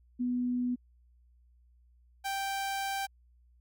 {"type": "tone pair in turn", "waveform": ["sine", "sawtooth"], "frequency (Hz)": [246.9, 783.9], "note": ["B3", "G5"], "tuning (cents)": [0, 0], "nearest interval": "octave + minor sixth", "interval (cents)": 2000, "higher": "second", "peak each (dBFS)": -28, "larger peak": "neither", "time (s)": [[0.19, 0.76], [2.24, 3.07]], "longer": "second", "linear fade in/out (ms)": 20, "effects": ["added 60 Hz sine -60 dBFS peak until 3.6 s"]}